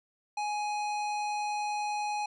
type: tone with hard clipping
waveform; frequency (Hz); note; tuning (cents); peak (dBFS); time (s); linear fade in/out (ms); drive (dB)
sine; 835; G#5; +9; -32; 0.37-2.26; 5; 16
effects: resampled to 22050 Hz